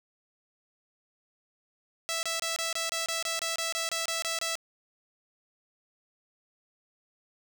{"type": "tone bursts", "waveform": "5% pulse", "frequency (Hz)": 659.3, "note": "E5", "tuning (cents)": 0, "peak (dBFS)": -18, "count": 15, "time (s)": [2.09, 4.554], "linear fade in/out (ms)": 0, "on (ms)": 140, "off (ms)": 26, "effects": []}